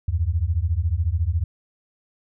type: beating tone pair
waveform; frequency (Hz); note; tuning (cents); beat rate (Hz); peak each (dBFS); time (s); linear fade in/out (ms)
sine; 76.8 / 90.8; D#2 / F#2; -22 / -32; 14; -22; 0.08-1.44; 5
effects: none